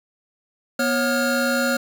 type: tone cluster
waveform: square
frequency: 243.7 / 549 / 1413 Hz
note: B3 / C#5 / F6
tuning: -23 / -17 / +20 cents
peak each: -24 dBFS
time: 0.79-1.77 s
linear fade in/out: 5 ms
effects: none